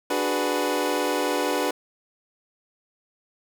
25% pulse chord, G# half-diminished seventh, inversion second, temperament equal, 293.7 / 370 / 415.3 / 493.9 Hz, D4 / F#4 / G#4 / B4, 0 / 0 / 0 / 0 cents, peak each -24 / -25 / -27 / -23 dBFS, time 0.1-1.71 s, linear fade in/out 5 ms, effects none

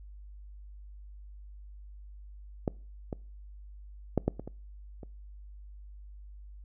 clicks, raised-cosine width 2 ms, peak -14 / -21 / -11 / -12 / -24 / -26 / -30 dBFS, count 7, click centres 2.678 / 3.128 / 4.177 / 4.28 / 4.396 / 4.476 / 5.032 s, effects noise-tail reverb RT60 0.4 s tail -24 dB re dry + added 50 Hz sine -45 dBFS peak until 6.64 s

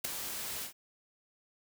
white noise with ADSR envelope, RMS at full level -29 dBFS, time 0.04-0.73 s, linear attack 10 ms, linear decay 5 ms, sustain -10 dB, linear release 100 ms, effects none

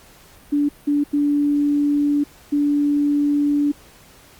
sine tone bursts at uneven times, 290 Hz, D4, 22 cents flat, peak -15 dBFS, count 4, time 0.52-0.69 / 0.87-1.04 / 1.13-2.24 / 2.52-3.72 s, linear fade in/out 10 ms, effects pink hiss -48 dBFS RMS until 4.39 s + Opus 48 kbps

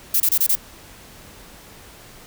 violet noise bursts, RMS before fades -17 dBFS, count 5, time 0.14-0.554 s, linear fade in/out 5 ms, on 62 ms, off 26 ms, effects pink hiss -44 dBFS RMS until 2.26 s

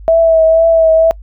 sine tone with vibrato, 652 Hz, E5, 19 cents flat, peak -5 dBFS, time 0.08-1.11 s, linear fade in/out 0 ms, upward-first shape triangle, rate 2.1 Hz, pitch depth 31 cents each way, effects noise-tail reverb RT60 0.1 s tail -26 dB re dry + added 50 Hz sine -29 dBFS peak until 1.22 s

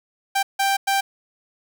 sawtooth tone bursts at uneven times, 786 Hz, G5, 4 cents sharp, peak -14 dBFS, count 3, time 0.35-0.43 / 0.59-0.77 / 0.87-1.01 s, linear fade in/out 10 ms, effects 8-bit

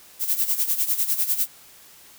violet noise with tremolo, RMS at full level -20 dBFS, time 0.19-1.48 s, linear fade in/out 50 ms, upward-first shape sine, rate 10 Hz, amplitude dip 75%, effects white hiss -49 dBFS RMS until 2.18 s

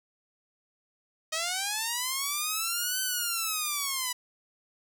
5% pulse linear two-way sweep, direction up then down, 622.3 to 1532 to 979 Hz, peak -17 dBFS, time 1.32-4.13 s, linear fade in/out 10 ms, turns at 3.01 s, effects none

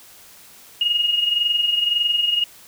sine tone with amplitude modulation, 2865 Hz, F7, 44 cents sharp, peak -14 dBFS, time 0.81-2.44 s, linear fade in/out 2 ms, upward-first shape sine, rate 21.8 Hz, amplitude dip 60%, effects white hiss -46 dBFS RMS until 2.67 s

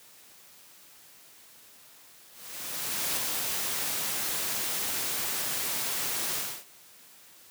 white noise with ADSR envelope, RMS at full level -29 dBFS, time 2.31-6.65 s, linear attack 860 ms, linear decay 4 ms, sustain -2 dB, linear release 280 ms, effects white hiss -54 dBFS RMS until 7.5 s + high-pass 100 Hz 12 dB/octave

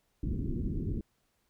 pink low-pass noise, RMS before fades -33 dBFS, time 0.23-1.01 s, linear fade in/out 2 ms, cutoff 370 Hz, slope 48 dB/octave, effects pink hiss -75 dBFS RMS until 1.49 s

